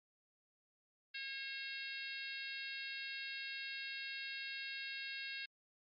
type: harmonic tone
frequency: 542 Hz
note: C#5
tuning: 39 cents flat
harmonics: 3 / 4 / 5 / 6 / 7 / 8 / 9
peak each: -48 / -50 / -47 / -55 / -51 / -52 / -55 dBFS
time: 1.14-5.46 s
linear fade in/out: 10 ms
effects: MP3 32 kbps